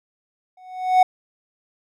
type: tone with exponential growth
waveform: triangle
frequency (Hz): 740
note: F#5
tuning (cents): 0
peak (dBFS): -6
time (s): 0.57-1.03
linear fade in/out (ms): 5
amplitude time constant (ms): 100
effects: none